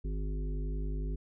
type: harmonic tone with a mistuned harmonic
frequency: 51 Hz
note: G#1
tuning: 31 cents flat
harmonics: 1 / 3 / 5 / 7 / 8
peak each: -32 / -42 / -46 / -49 / -50 dBFS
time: 0.04-1.16 s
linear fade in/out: 10 ms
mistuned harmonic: 1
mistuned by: -34 cents
effects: none